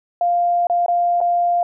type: tone with dropouts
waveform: sine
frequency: 698.5 Hz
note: F5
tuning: in tune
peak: -14 dBFS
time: 0.21-1.63 s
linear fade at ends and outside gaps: 2 ms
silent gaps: 0.67-0.698 / 0.862-0.882 / 1.205-1.212 s
effects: none